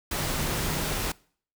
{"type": "tone in noise", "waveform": "sine", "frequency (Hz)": 155.6, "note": "D#3", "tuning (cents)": 0, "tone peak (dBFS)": -35, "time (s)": [0.18, 0.93], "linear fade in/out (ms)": 5, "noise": "pink", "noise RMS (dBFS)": -29, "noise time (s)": [0.11, 1.12], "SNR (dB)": -9, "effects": ["noise-tail reverb RT60 0.5 s tail -23 dB re dry"]}